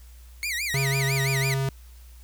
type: tone with vibrato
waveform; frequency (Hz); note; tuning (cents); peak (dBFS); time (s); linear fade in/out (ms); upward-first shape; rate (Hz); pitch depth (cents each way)
sawtooth; 2135; C7; +34; -23; 0.43-1.54; 0; sine; 6; 230
type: tone with pitch glide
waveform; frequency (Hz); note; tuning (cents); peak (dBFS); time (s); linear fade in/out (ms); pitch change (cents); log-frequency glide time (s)
square; 136.3 to 135.12; C#3 to C#3; -29 to -44; -24; 0.74-1.69; 2; -15; 0.92-1.41
effects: added 60 Hz sine -44 dBFS peak until 2.23 s + white hiss -57 dBFS RMS until 2.23 s